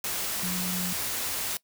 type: tone in noise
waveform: sine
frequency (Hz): 180.7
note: F#3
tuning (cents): -41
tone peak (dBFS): -31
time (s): 0.43-0.93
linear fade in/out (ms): 2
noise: white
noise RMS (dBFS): -31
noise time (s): 0.04-1.57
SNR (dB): -3
effects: noise-tail reverb RT60 0.1 s tail -21 dB re dry